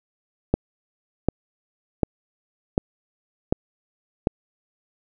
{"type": "click train", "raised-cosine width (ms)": 2, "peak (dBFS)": -4, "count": 6, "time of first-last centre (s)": [0.54, 4.271], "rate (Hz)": 1.34, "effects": []}